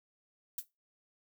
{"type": "noise with exponential decay", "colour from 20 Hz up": "violet", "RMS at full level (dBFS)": -31, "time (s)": [0.58, 0.65], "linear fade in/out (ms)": 5, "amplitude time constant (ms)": 15, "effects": ["noise-tail reverb RT60 0.2 s tail -17 dB re dry"]}